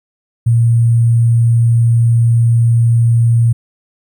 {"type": "tone with sample-and-hold", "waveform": "sine", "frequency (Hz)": 116.54, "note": "A#2", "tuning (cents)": 0, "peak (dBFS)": -7, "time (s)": [0.46, 3.53], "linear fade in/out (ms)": 10, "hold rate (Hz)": 8820, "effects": []}